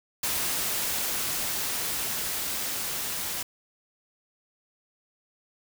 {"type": "noise with level ramp", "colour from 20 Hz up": "white", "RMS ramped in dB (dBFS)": [-28, -32], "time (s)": [0.23, 3.43], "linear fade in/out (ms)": 5, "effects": []}